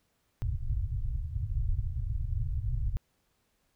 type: low-pass noise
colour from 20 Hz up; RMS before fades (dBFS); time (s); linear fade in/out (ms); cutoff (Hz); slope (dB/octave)
pink; -31; 0.42-2.97; 0; 130; 96
effects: pink hiss -74 dBFS RMS until 3.75 s